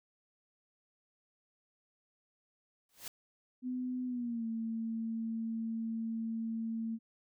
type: noise with exponential growth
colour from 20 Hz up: white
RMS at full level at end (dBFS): -40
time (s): 2.89-3.08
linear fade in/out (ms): 2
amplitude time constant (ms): 41
type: tone with pitch glide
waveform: sine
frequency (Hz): 252 to 225.8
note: B3 to A3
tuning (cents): +35 to +45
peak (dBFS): -34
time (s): 3.62-6.99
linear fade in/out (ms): 50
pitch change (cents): -190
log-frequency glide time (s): 4.06-4.46
effects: none